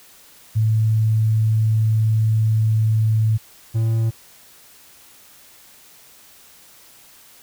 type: tone pair in turn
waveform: sine / triangle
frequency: 109.9 / 112.73 Hz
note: A2 / A2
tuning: -2 / +42 cents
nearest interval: unison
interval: 44 cents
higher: second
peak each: -14 dBFS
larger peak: neither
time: 0.55-3.38 / 3.74-4.11 s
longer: first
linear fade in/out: 20 ms
effects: white hiss -48 dBFS RMS until 7.42 s